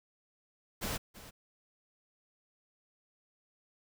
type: noise with echo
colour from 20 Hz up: pink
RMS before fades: -36 dBFS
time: 0.81-0.98 s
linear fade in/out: 20 ms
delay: 330 ms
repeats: 1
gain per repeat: -15 dB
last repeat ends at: 1.31 s
effects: none